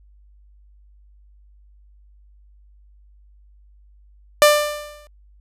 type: tone with exponential decay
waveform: sawtooth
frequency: 594 Hz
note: D5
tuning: 20 cents sharp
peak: -3 dBFS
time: 4.42-5.07 s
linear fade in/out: 0 ms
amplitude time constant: 140 ms
effects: added 50 Hz sine -48 dBFS peak until 5.4 s + resampled to 32000 Hz